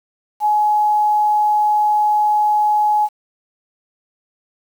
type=tone with quantisation; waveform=sine; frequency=843 Hz; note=G#5; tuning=26 cents sharp; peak=-12 dBFS; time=0.4-3.09 s; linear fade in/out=50 ms; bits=7; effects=none